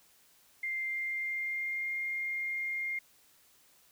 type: tone with pitch glide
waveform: sine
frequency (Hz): 2099 to 2120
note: C7 to C7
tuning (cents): +5 to +22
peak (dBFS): -32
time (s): 0.63-2.99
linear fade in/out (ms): 5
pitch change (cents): +17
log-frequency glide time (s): 1.01-1.92
effects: white hiss -64 dBFS RMS until 3.91 s